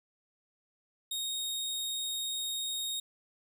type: tone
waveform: sawtooth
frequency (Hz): 3729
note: A#7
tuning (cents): 0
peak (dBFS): -30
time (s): 1.11-3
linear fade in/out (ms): 5
effects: none